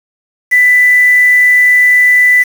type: tone with quantisation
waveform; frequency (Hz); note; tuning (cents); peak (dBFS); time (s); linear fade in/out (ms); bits
sine; 1988; B6; +11; -4; 0.51-2.44; 20; 4
effects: none